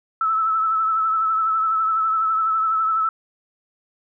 sine tone with vibrato, 1309 Hz, E6, 13 cents flat, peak -17 dBFS, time 0.21-3.09 s, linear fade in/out 2 ms, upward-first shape triangle, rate 12 Hz, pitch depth 39 cents each way, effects none

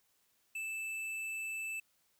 sine tone with hard clipping, 2637 Hz, E7, in tune, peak -39 dBFS, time 0.55-1.8 s, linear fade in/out 5 ms, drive 9 dB, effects white hiss -74 dBFS RMS until 2.19 s

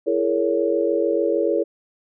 sine chord, A# half-diminished seventh, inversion second, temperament just, 335.6 / 419.5 / 466.2 / 559.4 Hz, E4 / G#4 / A#4 / C#5, +31 / +17 / 0 / +16 cents, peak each -23 dBFS, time 0.06-1.64 s, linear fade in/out 20 ms, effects none

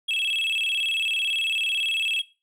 triangle tone with vibrato, 2944 Hz, F#7, 9 cents flat, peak -21 dBFS, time 0.08-2.22 s, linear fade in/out 10 ms, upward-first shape square, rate 18 Hz, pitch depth 190 cents each way, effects noise-tail reverb RT60 0.3 s tail -18 dB re dry

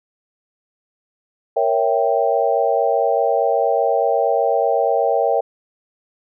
sine chord, A# diminished seventh, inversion none, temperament equal, 466.2 / 554.4 / 659.3 / 784 Hz, A#4 / C#5 / E5 / G5, 0 / 0 / 0 / 0 cents, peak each -20 dBFS, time 1.56-5.41 s, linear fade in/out 10 ms, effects none

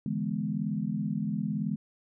sine chord, E dominant seventh, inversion third, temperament equal, 146.83 / 164.81 / 207.7 / 246.9 Hz, D3 / E3 / G#3 / B3, 0 / 0 / 0 / 0 cents, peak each -36 / -34 / -31 / -36 dBFS, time 0.06-1.76 s, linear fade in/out 2 ms, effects none

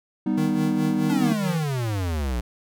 triangle chord, G augmented, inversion none, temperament equal, 196 / 246.9 / 311.1 Hz, G3 / B3 / D#4, 0 / 0 / 0 cents, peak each -23 dBFS, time 0.26-1.33 s, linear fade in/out 5 ms
square tone with tremolo, 155.56 Hz, D#3, in tune, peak -25 dBFS, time 0.37-1.64 s, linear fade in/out 10 ms, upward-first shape sine, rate 4.7 Hz, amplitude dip 65%
square exponential sweep, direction down, 298.8 to 57 Hz, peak -24 dBFS, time 1.09-2.41 s, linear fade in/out 10 ms
effects none

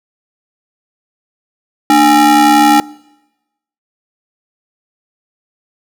square ring-modulated tone, 262.7 Hz, C4, 7 cents sharp, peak -3 dBFS, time 1.9-2.8 s, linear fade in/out 0 ms, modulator 561 Hz, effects noise-tail reverb RT60 1.0 s tail -24 dB re dry

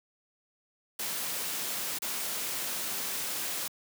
white noise with dropouts, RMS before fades -34 dBFS, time 0.99-3.68 s, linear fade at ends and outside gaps 5 ms, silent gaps 1.987-2.02 s, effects high-pass 150 Hz 12 dB/octave

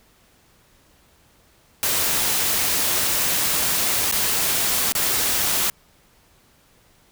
white noise with dropouts, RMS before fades -21 dBFS, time 1.83-5.7 s, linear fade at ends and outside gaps 1 ms, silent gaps 4.114-4.123 / 4.922-4.951 s, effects pink hiss -57 dBFS RMS until 7.11 s

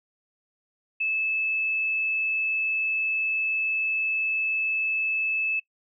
sine tone, 2613 Hz, E7, 16 cents flat, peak -23 dBFS, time 1-5.6 s, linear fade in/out 10 ms, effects noise-tail reverb RT60 0.1 s tail -19 dB re dry

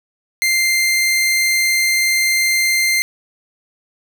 sawtooth tone, 2093 Hz, C7, in tune, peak -10 dBFS, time 0.42-3.02 s, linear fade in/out 0 ms, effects none

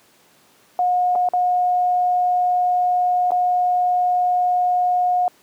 sine tone with dropouts, 721 Hz, F#5, 45 cents flat, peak -15 dBFS, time 0.79-5.28 s, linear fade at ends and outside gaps 1 ms, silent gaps 1.153-1.157 / 1.288-1.335 / 3.307-3.318 s, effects pink hiss -54 dBFS RMS until 5.42 s + high-pass 200 Hz 12 dB/octave

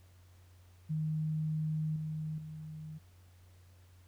sine tone with level steps, 155.56 Hz, D#3, in tune, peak -31 / -35 / -42 dBFS, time 0.89-2.99 s, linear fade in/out 20 ms, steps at 1.96 / 2.38 s, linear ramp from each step 2 ms, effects added 90 Hz sine -57 dBFS peak until 4.07 s + pink hiss -68 dBFS RMS until 4.07 s

